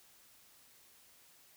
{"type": "silence", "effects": ["white hiss -63 dBFS RMS until 1.56 s"]}